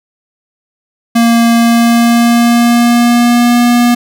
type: tone with pitch glide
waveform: square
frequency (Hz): 232.6 to 240.5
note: A#3 to B3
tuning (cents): -4 to -46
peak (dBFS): -6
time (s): 1.15-3.95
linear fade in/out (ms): 10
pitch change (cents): +58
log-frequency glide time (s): 1.57-3.6
effects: none